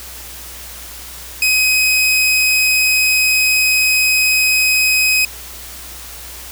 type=tone; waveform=sawtooth; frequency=2524 Hz; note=D#7; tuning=24 cents sharp; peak=-8 dBFS; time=1.42-5.25 s; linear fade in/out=2 ms; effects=added 60 Hz sine -38 dBFS peak until 6.51 s + white hiss -33 dBFS RMS until 6.51 s